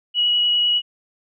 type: tone with vibrato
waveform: sine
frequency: 2918 Hz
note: F#7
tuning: 25 cents flat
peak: -15 dBFS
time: 0.14-0.82 s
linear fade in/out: 50 ms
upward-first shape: triangle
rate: 10 Hz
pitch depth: 10 cents each way
effects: none